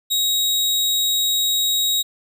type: tone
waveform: sawtooth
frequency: 3800 Hz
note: A#7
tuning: 33 cents sharp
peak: -14 dBFS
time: 0.1-2.03 s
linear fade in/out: 20 ms
effects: none